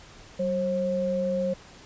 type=tone pair together; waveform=sine; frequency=189.6 / 536.3 Hz; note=F#3 / C5; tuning=+43 / +43 cents; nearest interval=octave + tritone; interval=1800 cents; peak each=-29 / -25 dBFS; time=0.39-1.54 s; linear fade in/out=10 ms; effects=pink hiss -49 dBFS RMS until 1.85 s + resampled to 16000 Hz